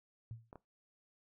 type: tone with exponential decay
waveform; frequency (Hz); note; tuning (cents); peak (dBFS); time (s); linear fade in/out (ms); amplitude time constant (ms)
sine; 114; A#2; -38; -40; 0.31-0.51; 0; 43
type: clicks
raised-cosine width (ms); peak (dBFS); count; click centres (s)
1; -36 / -37; 2; 0.529 / 0.557
effects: noise-tail reverb RT60 0.2 s tail -20 dB re dry

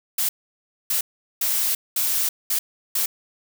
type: noise bursts at uneven times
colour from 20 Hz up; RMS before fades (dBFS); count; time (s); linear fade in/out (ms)
blue; -22; 6; 0.18-0.29 / 0.9-1.01 / 1.41-1.75 / 1.96-2.29 / 2.5-2.59 / 2.95-3.06; 5
effects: none

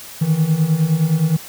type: beating tone pair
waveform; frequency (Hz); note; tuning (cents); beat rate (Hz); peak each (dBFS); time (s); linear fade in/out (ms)
triangle; 152.4 / 162.1; D#3 / E3; -36 / -29; 9.7; -17 / -13; 0.21-1.37; 10
effects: white hiss -36 dBFS RMS until 1.48 s

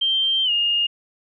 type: tone with pitch glide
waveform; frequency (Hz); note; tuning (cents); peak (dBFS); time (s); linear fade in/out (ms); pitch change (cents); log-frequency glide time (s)
sine; 3148 to 2837; G7 to F7; +7 to +27; -17; 0.01-0.87; 10; -180; 0.44-0.51
effects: none

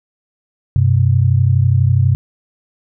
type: tone pair together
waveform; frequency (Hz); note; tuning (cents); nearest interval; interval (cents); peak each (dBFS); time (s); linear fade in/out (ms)
sine; 95.9 / 128.09; G2 / C3; -37 / -36; perfect fourth; 501; -12; 0.76-2.15; 0
effects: none

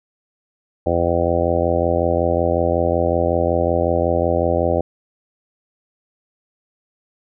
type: harmonic tone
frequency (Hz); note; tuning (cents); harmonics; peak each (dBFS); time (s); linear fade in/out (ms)
85.4; F2; -38; 1 / 2 / 3 / 4 / 5 / 6 / 7 / 8 / 9; -23 / -28 / -27 / -24 / -26 / -21 / -21 / -27 / -26; 0.86-4.81; 5
effects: none

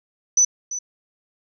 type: tone with echo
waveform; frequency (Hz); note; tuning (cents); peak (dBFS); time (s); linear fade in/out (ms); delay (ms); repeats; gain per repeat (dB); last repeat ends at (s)
sine; 5990; F#8; +20; -12; 0.37-0.45; 5; 340; 1; -13; 0.79
effects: none

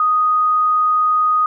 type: tone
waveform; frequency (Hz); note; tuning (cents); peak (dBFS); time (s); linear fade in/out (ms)
sine; 1244.5; D#6; 0; -12; 0-1.46; 2
effects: none

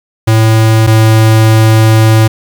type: tone pair in turn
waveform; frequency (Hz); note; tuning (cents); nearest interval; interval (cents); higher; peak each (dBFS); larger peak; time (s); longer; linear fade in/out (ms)
square; 111 / 110.56; A2 / A2; +16 / +9; unison; 7; first; -5 / -4; second; 0.27-0.87 / 0.87-2.28; second; 10
effects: 7-bit

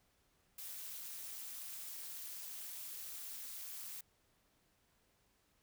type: noise with amplitude modulation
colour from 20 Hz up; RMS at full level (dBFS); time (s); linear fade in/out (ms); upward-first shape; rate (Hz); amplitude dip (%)
blue; -44; 0.58-4.01; 5; sine; 298; 75
effects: pink hiss -75 dBFS RMS until 5.62 s

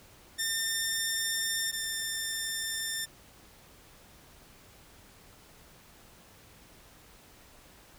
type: tone pair in turn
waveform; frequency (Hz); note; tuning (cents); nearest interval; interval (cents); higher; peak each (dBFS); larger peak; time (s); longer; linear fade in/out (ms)
10% pulse; 1804 / 1793.6; A6 / A6; +43 / +33; unison; 10; first; -20 / -23; first; 0.38-1.72 / 1.72-3.06; neither; 20
effects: pink hiss -56 dBFS RMS until 7.98 s

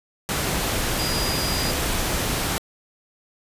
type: tone in noise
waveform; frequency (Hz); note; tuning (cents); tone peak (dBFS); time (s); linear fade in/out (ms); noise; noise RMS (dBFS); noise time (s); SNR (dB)
sine; 4877; D#8; -35; -28; 0.99-1.71; 0; pink; -24; 0.29-2.58; -7
effects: resampled to 32000 Hz

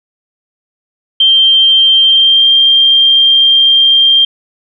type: tone with pitch glide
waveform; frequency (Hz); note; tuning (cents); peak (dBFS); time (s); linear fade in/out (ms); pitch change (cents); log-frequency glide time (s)
sine; 3153 to 3184; G7 to G7; +9 to +26; -4; 1.2-4.25; 5; +17; 2.05-2.49
effects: none

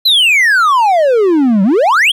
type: exponential two-way sweep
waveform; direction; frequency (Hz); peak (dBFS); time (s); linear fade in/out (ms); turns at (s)
triangle; down then up; 4156 to 185 to 3408; -5; 0.05-2.12; 10; 1.63
effects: none

